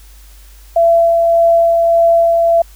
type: tone with tremolo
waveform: sine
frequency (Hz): 673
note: E5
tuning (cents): +36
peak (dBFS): -6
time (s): 0.76-2.62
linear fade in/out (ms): 5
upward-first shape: sine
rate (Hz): 1.7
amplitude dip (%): 25
effects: added 50 Hz sine -37 dBFS peak until 2.75 s + white hiss -46 dBFS RMS until 2.75 s